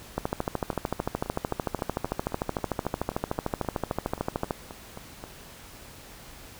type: two click trains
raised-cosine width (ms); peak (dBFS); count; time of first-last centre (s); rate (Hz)
1; -24 / -12; 18 / 59; 0.73-5.239 / 0.18-4.508; 3.77 / 13.4
effects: pink hiss -47 dBFS RMS until 6.59 s